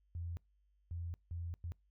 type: tone bursts at uneven times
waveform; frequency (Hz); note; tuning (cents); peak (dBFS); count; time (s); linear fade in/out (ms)
sine; 85.3; F2; -40; -39; 4; 0.15-0.37 / 0.91-1.14 / 1.31-1.54 / 1.64-1.72; 0
effects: noise-tail reverb RT60 0.2 s tail -25 dB re dry + added 50 Hz sine -70 dBFS peak until 1.9 s